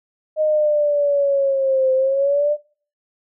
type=exponential two-way sweep; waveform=sine; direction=down then up; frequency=622.3 to 520 to 599 Hz; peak=-14 dBFS; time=0.36-2.57 s; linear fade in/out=50 ms; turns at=1.93 s; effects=noise-tail reverb RT60 0.4 s tail -18 dB re dry